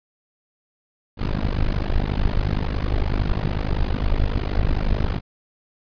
brown noise with amplitude modulation, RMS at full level -17 dBFS, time 1.17-5.21 s, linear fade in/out 50 ms, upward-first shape sine, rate 50.9 Hz, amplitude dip 100%, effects resampled to 11025 Hz

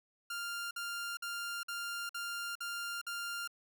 sawtooth tone bursts, 1396.9 Hz, F6, in tune, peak -34 dBFS, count 7, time 0.3-3.476 s, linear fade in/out 5 ms, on 410 ms, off 51 ms, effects none

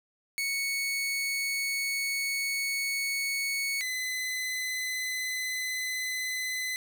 sawtooth tone pair in turn, 2217 / 2021 Hz, C#7 / B6, 0 / +39 cents, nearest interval major second, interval 161 cents, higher first, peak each -25 / -27 dBFS, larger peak first, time 0.38-3.81 / 3.81-6.76 s, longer first, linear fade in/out 0 ms, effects none

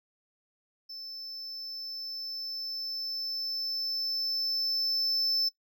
triangle tone with level ramp, 5280 Hz, E8, 2 cents sharp, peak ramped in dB -39 to -24 dBFS, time 0.89-5.49 s, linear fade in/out 10 ms, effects noise-tail reverb RT60 0.1 s tail -19 dB re dry

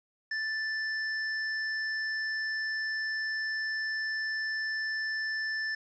square tone, 1760 Hz, A6, in tune, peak -31 dBFS, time 0.31-5.75 s, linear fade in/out 5 ms, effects resampled to 16000 Hz + 10-bit

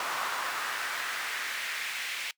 brown noise with high-pass filter sweep, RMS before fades -34 dBFS, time 0-2.31 s, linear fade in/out 2 ms, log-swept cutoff 1100 to 2400 Hz, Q 1.9, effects noise-tail reverb RT60 0.1 s tail -21 dB re dry

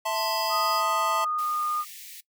square chord, A minor, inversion second, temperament equal with one note detuned, 659.3 / 884.6 / 1046.5 Hz, E5 / A5 / C6, 0 / +9 / 0 cents, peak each -31 / -30 / -32 dBFS, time 0.05-1.25 s, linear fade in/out 10 ms
square tone, 4943 Hz, D#8, 12 cents flat, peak -31 dBFS, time 0.13-0.83 s, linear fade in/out 50 ms
sine tone with pitch glide, 1244.5 to 1221 Hz, D#6 to D#6, 0 to -33 cents, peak -25 dBFS, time 0.49-1.85 s, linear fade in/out 50 ms, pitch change -33 cents, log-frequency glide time 0.84-1.63 s
white high-pass noise, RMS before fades -43 dBFS, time 1.38-2.21 s, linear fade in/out 10 ms, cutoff 1800 Hz, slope 96 dB/octave
effects noise-tail reverb RT60 0.1 s tail -20 dB re dry

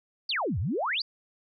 sine exponential two-way sweep, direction down then up, 4987 to 76.4 to 4987 Hz, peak -26 dBFS, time 0.29-1.02 s, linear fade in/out 5 ms, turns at 0.59 s, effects none

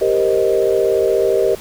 sine chord, C minor seventh, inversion second, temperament equal, 392 / 466.2 / 523.3 / 622.3 Hz, G4 / Bb4 / C5 / Eb5, 0 / 0 / 0 / 0 cents, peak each -16 / -17 / -21 / -19 dBFS, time 0.01-1.55 s, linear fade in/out 5 ms, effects pink hiss -36 dBFS RMS until 1.6 s

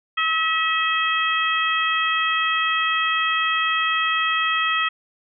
harmonic tone, 644 Hz, E5, 41 cents flat, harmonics 2 / 3 / 4 / 5, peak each -22 / -24 / -25 / -26 dBFS, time 0.17-4.89 s, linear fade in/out 10 ms, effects none

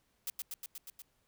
blue noise with echo, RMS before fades -37 dBFS, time 0.27-0.3 s, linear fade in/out 2 ms, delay 120 ms, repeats 6, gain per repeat -2 dB, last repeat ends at 1.02 s, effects pink hiss -75 dBFS RMS until 1.27 s

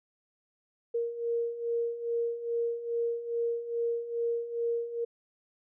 sine beating tone pair, 466.2 / 468.6 Hz, A#4 / A#4, 0 / +9 cents, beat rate 2.4 Hz, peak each -35 / -30 dBFS, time 0.94-5.05 s, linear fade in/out 10 ms, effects none

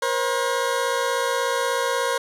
20% pulse tone pair together, 479.1 / 535.6 Hz, A#4 / C5, +47 / +40 cents, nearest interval major second, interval 193 cents, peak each -19 dBFS, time 0.02-2.18 s, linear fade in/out 5 ms, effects low-pass 12000 Hz 12 dB/octave + 9-bit

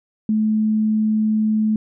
sine tone, 216.2 Hz, A3, 30 cents flat, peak -15 dBFS, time 0.29-1.76 s, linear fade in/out 2 ms, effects none

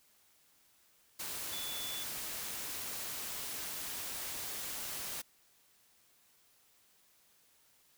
sine tone in noise, 3461 Hz, A7, 29 cents flat, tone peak -42 dBFS, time 1.52-2.04 s, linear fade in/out 10 ms, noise white, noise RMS -41 dBFS, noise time 1.19-5.22 s, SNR -4 dB, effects white hiss -68 dBFS RMS until 7.97 s

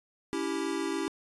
square chord, C# diminished, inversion none, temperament equal with one note detuned, 282.4 / 329.6 / 392 Hz, C#4 / E4 / G4, +32 / 0 / 0 cents, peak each -36 / -34 / -35 dBFS, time 0.33-1.08 s, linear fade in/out 0 ms, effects resampled to 24000 Hz

